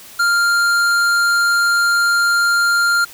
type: tone with hard clipping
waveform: sine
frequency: 1396.9 Hz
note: F6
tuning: in tune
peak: -14 dBFS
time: 0.19-3.05 s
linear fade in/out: 10 ms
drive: 13 dB
effects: white hiss -39 dBFS RMS until 3.13 s